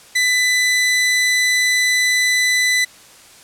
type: tone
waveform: sawtooth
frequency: 1998 Hz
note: B6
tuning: 20 cents sharp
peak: -10 dBFS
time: 0.15-2.85 s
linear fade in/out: 10 ms
effects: white hiss -44 dBFS RMS until 3.43 s + low-pass 10000 Hz 12 dB/octave